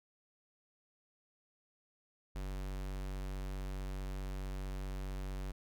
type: tone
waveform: square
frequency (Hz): 47.68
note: G1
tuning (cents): -47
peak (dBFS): -39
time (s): 2.35-5.52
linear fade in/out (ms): 10
effects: none